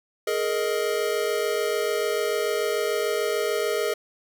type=chord; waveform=square; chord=Ab suspended second; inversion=none; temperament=equal with one note detuned; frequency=419.4 / 466.2 / 622.3 Hz; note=Ab4 / Bb4 / Eb5; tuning=+17 / 0 / 0 cents; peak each=-27 / -28 / -30 dBFS; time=0.27-3.94 s; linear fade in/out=5 ms; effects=none